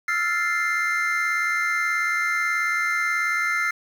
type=chord; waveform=triangle; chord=F major seventh; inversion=third; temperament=equal; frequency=1318.5 / 1396.9 / 1760 / 2093 Hz; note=E6 / F6 / A6 / C7; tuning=0 / 0 / 0 / 0 cents; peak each=-28 / -25 / -27 / -22 dBFS; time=0.08-3.71 s; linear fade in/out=5 ms; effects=8-bit